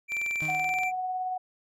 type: tone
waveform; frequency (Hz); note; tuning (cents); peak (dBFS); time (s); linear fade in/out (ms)
triangle; 2349; D7; 0; -26; 0.08-0.92; 50
type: click train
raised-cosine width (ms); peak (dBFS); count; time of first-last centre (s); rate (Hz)
0.2; -24; 16; 0.12-0.834; 21
type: tone with exponential decay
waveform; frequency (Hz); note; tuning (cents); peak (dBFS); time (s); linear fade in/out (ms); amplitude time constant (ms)
35% pulse; 155.56; D#3; 0; -31; 0.42-1.02; 0; 130
type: tone with tremolo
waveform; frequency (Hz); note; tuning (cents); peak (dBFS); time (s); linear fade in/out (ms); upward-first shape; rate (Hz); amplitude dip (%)
sine; 740; F#5; 0; -27; 0.48-1.38; 10; triangle; 18; 30
effects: none